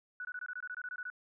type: tone bursts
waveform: sine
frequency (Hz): 1478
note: F#6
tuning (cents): -2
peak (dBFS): -38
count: 13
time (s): 0.2-1.101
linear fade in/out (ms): 2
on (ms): 49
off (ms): 22
effects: none